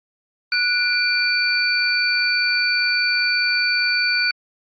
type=tone cluster; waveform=sine; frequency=1470 / 2373 / 4545 Hz; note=F#6 / D7 / C#8; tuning=-12 / +17 / +42 cents; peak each=-21 dBFS; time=0.52-4.31 s; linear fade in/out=2 ms; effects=Opus 32 kbps